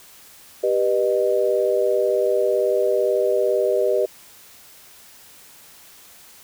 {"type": "chord", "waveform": "sine", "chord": "G augmented", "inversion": "none", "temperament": "just", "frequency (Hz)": [392, 490, 612.5], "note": ["G4", "B4", "D#5"], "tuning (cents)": [0, -14, -27], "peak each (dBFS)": -21, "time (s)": [0.63, 4.06], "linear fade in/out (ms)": 10, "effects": ["white hiss -47 dBFS RMS until 6.43 s"]}